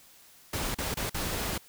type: noise with dropouts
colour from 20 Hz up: pink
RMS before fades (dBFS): -32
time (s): 0.53-1.58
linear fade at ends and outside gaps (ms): 5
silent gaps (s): 0.746-0.784 / 0.943-0.969 / 1.097-1.143
effects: white hiss -56 dBFS RMS until 1.68 s